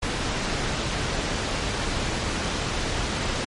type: noise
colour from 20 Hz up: pink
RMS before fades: -26 dBFS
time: 0.02-3.45 s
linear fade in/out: 10 ms
effects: low-pass 6000 Hz 12 dB/octave + MP3 48 kbps